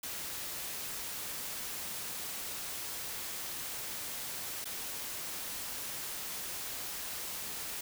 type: noise with dropouts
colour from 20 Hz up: white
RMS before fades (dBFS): -40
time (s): 0.03-7.81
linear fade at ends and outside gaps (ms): 5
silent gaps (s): 4.645-4.654
effects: none